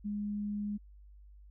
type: tone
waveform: sine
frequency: 206.6 Hz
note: G#3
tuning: 9 cents flat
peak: -33 dBFS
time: 0.04-0.78 s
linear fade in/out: 20 ms
effects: added 50 Hz sine -52 dBFS peak until 1.5 s